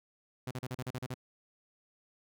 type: tone bursts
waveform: sawtooth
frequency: 127.3 Hz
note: C3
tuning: 47 cents flat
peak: -32 dBFS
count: 9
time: 0.47-1.143 s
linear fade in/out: 5 ms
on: 41 ms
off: 38 ms
effects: none